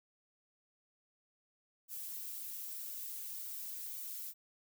violet noise with flanger, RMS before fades -44 dBFS, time 1.88-4.34 s, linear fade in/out 50 ms, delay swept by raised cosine 1.3 to 4.9 ms, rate 1.9 Hz, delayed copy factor +0.85, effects none

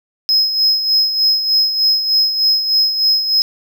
triangle tone with tremolo, 5120 Hz, D#8, 49 cents sharp, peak -8 dBFS, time 0.29-3.42 s, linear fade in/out 0 ms, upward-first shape sine, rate 3.3 Hz, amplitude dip 60%, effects none

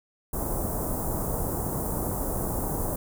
pink band-stop noise, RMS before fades -29 dBFS, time 0.33-2.96 s, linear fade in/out 5 ms, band 1000 to 9200 Hz, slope 24 dB/octave, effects none

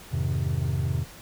triangle chord, F minor seventh, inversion none, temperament equal with one note detuned, 85.21 / 103.83 / 130.81 / 155.56 Hz, F2 / Ab2 / C3 / Eb3, -42 / 0 / 0 / 0 cents, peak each -27 / -29 / -25 / -31 dBFS, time 0.1-1.06 s, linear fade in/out 50 ms, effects pink hiss -46 dBFS RMS until 1.21 s

